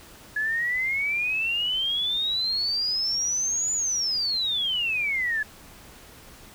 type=exponential two-way sweep; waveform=sine; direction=up then down; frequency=1692 to 7040 to 1692 Hz; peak=-23 dBFS; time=0.36-5.43 s; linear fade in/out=5 ms; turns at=3.73 s; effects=pink hiss -48 dBFS RMS until 6.54 s